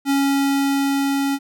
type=tone with level ramp; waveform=square; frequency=277.2 Hz; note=C#4; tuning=in tune; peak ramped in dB=-16 to -19 dBFS; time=0.05-1.39 s; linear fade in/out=50 ms; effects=none